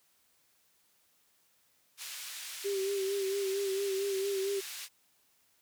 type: band-pass noise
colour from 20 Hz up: pink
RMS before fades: -43 dBFS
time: 1.97-4.89 s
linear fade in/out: 50 ms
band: 2500 to 14000 Hz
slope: 12 dB/octave
type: tone with vibrato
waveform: sine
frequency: 391.9 Hz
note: G4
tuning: in tune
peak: -30 dBFS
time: 2.64-4.61 s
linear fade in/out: 20 ms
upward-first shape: sine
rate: 4.4 Hz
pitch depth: 44 cents each way
effects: white hiss -70 dBFS RMS until 5.61 s + high-pass 60 Hz 12 dB/octave